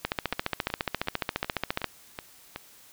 two click trains, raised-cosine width 0.3 ms, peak -10 / -18 dBFS, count 27 / 7, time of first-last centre 0.05-1.843 / 0.33-2.56 s, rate 14.5 / 2.69 Hz, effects white hiss -54 dBFS RMS until 2.92 s

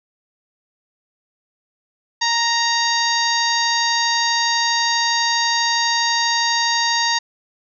harmonic tone, 932.3 Hz, A#5, in tune, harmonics 1 / 2 / 3 / 4 / 5 / 6 / 7, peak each -21 / -22 / -31 / -24 / -22 / -29 / -27 dBFS, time 2.21-7.19 s, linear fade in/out 10 ms, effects none

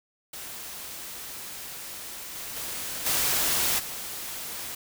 white noise with level steps, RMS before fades -39 / -37 / -34 / -25 / -36 dBFS, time 0.33-4.75 s, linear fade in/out 5 ms, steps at 2.34 / 2.55 / 3.05 / 3.78 s, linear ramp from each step 20 ms, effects none

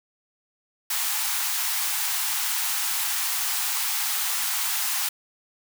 white high-pass noise, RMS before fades -26 dBFS, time 0.9-5.09 s, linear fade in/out 5 ms, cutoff 740 Hz, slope 96 dB/octave, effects none

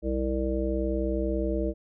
harmonic tone with a mistuned harmonic, 65.6 Hz, C2, 5 cents sharp, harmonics 1 / 3 / 5 / 7 / 9, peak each -29 / -34 / -30 / -33 / -33 dBFS, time 0.02-1.74 s, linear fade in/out 50 ms, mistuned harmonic 1, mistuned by -140 cents, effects none

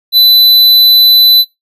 square tone, 4000 Hz, B7, 21 cents sharp, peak -3 dBFS, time 0.12-1.45 s, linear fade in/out 50 ms, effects noise-tail reverb RT60 0.2 s tail -24 dB re dry + resampled to 32000 Hz

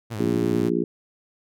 sawtooth tone with vibrato, 110 Hz, A2, in tune, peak -25 dBFS, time 0.1-0.7 s, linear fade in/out 20 ms, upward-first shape triangle, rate 11 Hz, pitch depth 140 cents each way
harmonic tone, 58.6 Hz, A#1, 10 cents sharp, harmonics 3 / 4 / 5 / 6 / 7, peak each -28 / -27 / -26 / -25 / -27 dBFS, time 0.19-0.84 s, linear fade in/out 5 ms
effects none

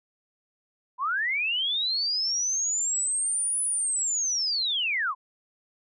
sine linear two-way sweep, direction up then down, 960 to 10010 to 960 Hz, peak -24 dBFS, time 0.98-5.15 s, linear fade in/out 50 ms, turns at 3.63 s, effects none

